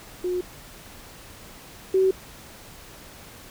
sine tone pair in turn, 360.6 / 379.5 Hz, F#4 / F#4, -45 / +44 cents, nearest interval minor second, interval 89 cents, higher second, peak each -23 / -16 dBFS, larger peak second, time 0.24-0.41 / 1.94-2.11 s, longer neither, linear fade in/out 5 ms, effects pink hiss -45 dBFS RMS until 3.5 s

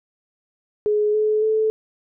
sine tone with pitch steps, 420.6 / 428.4 / 436.4 Hz, G#4 / A4 / A4, +22 / -46 / -14 cents, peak -16 dBFS, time 0.86-1.7 s, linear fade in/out 0 ms, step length 280 ms, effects none

